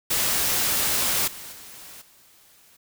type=noise with level steps; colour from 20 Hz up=white; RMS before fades=-23 / -39 / -43 / -55 dBFS; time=0.1-2.77 s; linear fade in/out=10 ms; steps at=1.27 / 1.52 / 2.01 s; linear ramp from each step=10 ms; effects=none